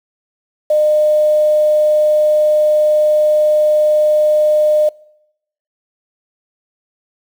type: tone with quantisation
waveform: sine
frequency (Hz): 607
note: D#5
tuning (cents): -43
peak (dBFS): -9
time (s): 0.7-4.89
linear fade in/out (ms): 5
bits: 6
effects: noise-tail reverb RT60 0.8 s tail -24 dB re dry